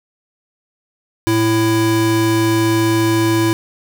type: tone pair together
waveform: square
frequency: 110.7 / 332.1 Hz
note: A2 / E4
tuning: +11 / +13 cents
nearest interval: octave + perfect fifth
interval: 1902 cents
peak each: -19 / -16 dBFS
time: 1.27-3.53 s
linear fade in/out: 0 ms
effects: none